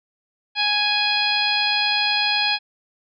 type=harmonic tone with a mistuned harmonic; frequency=832 Hz; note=G#5; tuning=3 cents sharp; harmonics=1 / 2 / 3 / 4 / 5 / 6; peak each=-26 / -27 / -23 / -24 / -24 / -28 dBFS; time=0.55-2.59 s; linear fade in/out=50 ms; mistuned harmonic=6; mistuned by=-22 cents; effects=none